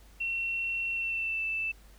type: tone with pitch glide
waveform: sine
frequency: 2719 to 2646 Hz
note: F7 to E7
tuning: -47 to +6 cents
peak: -29 dBFS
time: 0.2-1.72 s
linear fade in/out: 10 ms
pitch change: -47 cents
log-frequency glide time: 0.93-1.44 s
effects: added 50 Hz sine -53 dBFS peak until 1.98 s + pink hiss -60 dBFS RMS until 1.98 s